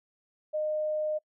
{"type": "tone", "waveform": "sine", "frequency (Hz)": 613, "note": "D#5", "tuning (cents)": -26, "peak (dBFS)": -27, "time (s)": [0.53, 1.19], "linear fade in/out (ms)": 20, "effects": ["noise-tail reverb RT60 0.1 s tail -24 dB re dry"]}